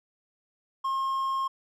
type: tone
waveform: triangle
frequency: 1072 Hz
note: C6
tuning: 42 cents sharp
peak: -24 dBFS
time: 0.84-1.48 s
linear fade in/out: 10 ms
effects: none